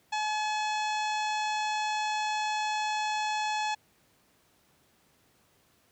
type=harmonic tone with a mistuned harmonic; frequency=853 Hz; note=G#5; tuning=46 cents sharp; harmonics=1 / 2 / 3 / 4 / 5 / 6 / 7 / 8 / 9; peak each=-29 / -38 / -37 / -41 / -42 / -49 / -48 / -48 / -51 dBFS; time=0.12-3.75 s; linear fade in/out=10 ms; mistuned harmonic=6; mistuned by=+67 cents; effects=pink hiss -66 dBFS RMS until 5.91 s + high-pass 80 Hz 12 dB/octave